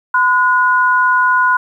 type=tone pair together; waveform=sine; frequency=1015.2 / 1451 Hz; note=B5 / F#6; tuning=+47 / -34 cents; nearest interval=tritone; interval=619 cents; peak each=-12 dBFS; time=0.14-1.57 s; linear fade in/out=5 ms; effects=8-bit